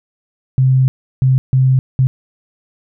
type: tone bursts at uneven times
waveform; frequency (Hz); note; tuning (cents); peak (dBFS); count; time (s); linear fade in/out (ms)
sine; 130.81; C3; 0; -8; 4; 0.58-0.88 / 1.22-1.38 / 1.53-1.79 / 1.99-2.07; 0
effects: none